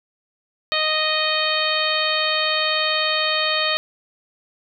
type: harmonic tone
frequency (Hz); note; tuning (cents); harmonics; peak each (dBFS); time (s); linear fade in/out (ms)
621; D#5; -3; 1 / 2 / 3 / 4 / 5 / 6 / 7; -26 / -26 / -26 / -26 / -26 / -26 / -26; 0.72-3.77; 0
effects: none